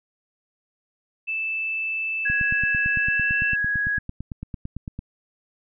sine tone with pitch glide, 2637 to 2665 Hz, E7 to E7, 0 to +18 cents, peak -24 dBFS, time 1.27-3.56 s, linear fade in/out 20 ms, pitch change +18 cents, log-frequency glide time 2.95-3.39 s
sine tone, 1662 Hz, G#6, 1 cent sharp, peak -21 dBFS, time 2.25-3.99 s, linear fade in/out 10 ms
click train, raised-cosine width 5 ms, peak -19 dBFS, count 25, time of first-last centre 2.3-4.991 s, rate 8.92 Hz
effects none

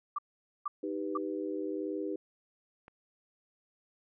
sine tone bursts, 1174.7 Hz, D6, in tune, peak -30 dBFS, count 3, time 0.16-1.175 s, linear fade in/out 5 ms, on 25 ms, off 470 ms
sine chord, Eb augmented, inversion none, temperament equal, 311.1 / 392 / 493.9 Hz, Eb4 / G4 / B4, 0 / 0 / 0 cents, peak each -36 / -37 / -40 dBFS, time 0.83-2.16 s, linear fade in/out 5 ms
click, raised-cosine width 0.5 ms, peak -36 dBFS, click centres 2.881 s
effects none

